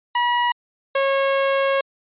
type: tone pair in turn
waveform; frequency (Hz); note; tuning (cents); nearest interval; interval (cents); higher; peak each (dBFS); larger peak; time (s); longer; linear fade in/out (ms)
sawtooth; 966 / 546.3; B5 / C#5; -39 / -25; minor seventh; 986; first; -13; neither; 0.15-0.52 / 0.95-1.81; second; 5
effects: resampled to 8000 Hz